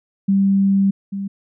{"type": "tone pair in turn", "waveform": "sine", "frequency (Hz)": [196, 197.25], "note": ["G3", "G3"], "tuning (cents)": [0, 11], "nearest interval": "unison", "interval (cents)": 11, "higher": "second", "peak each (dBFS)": [-12, -22], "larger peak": "first", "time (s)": [[0.28, 0.91], [1.12, 1.28]], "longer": "first", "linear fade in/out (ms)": 10, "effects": []}